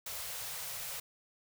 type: band-stop noise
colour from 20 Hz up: white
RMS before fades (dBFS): -41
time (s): 0.06-1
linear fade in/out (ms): 5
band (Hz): 180 to 440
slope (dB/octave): 96
effects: none